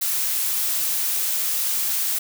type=noise; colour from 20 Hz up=blue; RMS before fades=-23 dBFS; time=0.01-2.19 s; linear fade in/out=10 ms; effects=none